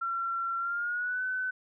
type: tone with pitch glide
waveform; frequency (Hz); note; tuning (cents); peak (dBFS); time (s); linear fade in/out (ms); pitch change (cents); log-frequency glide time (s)
sine; 1362 to 1511.2; F6 to F#6; -44 to +36; -29; 0.01-1.51; 10; +180; 0.58-1.23
effects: none